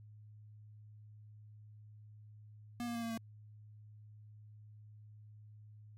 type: tone with pitch steps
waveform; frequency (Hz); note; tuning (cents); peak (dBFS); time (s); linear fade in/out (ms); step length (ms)
square; 239.4 / 236.1 / 232.9 / 229.6 / 226.5; A#3 / A#3 / A#3 / A#3 / A#3; +46 / +22 / -1 / -26 / -50; -38; 2.8-3.175; 0; 75
effects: added 106 Hz sine -53 dBFS peak until 5.97 s + MP3 64 kbps